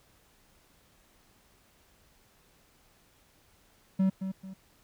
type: tone with echo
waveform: triangle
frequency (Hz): 190.7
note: G3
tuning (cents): -47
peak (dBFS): -20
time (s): 3.99-4.1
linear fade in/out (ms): 10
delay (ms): 220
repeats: 2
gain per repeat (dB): -9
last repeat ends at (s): 4.54
effects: pink hiss -64 dBFS RMS until 4.83 s